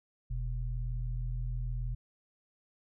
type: tone pair together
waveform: sine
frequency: 43.27 / 122.4 Hz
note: F1 / B2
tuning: -15 / -15 cents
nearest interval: octave + tritone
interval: 1800 cents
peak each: -33 / -37 dBFS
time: 0.3-1.95 s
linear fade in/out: 10 ms
effects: none